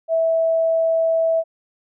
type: tone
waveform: sine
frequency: 654 Hz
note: E5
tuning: 14 cents flat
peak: -15 dBFS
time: 0.08-1.44 s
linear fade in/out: 50 ms
effects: none